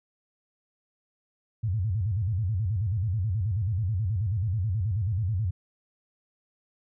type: tone with vibrato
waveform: sine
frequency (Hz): 100.1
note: G2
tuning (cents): +37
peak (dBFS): -24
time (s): 1.63-5.51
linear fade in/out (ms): 10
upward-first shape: square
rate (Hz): 9.3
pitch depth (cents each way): 190
effects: none